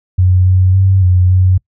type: tone with pitch steps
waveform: sine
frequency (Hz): 91.6 / 92.7 / 95.6 / 90.8 / 92.5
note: F#2 / F#2 / G2 / F#2 / F#2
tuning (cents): -17 / +4 / -43 / -32 / 0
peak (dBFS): -6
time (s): 0.18-1.58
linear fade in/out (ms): 10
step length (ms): 280
effects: noise-tail reverb RT60 0.1 s tail -25 dB re dry